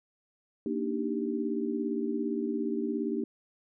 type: chord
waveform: sine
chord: Eb major seventh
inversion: second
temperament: equal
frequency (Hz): 233.1 / 293.7 / 311.1 / 392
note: Bb3 / D4 / Eb4 / G4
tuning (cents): 0 / 0 / 0 / 0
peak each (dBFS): -33 / -34 / -36 / -34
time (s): 0.66-3.24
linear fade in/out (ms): 2
effects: none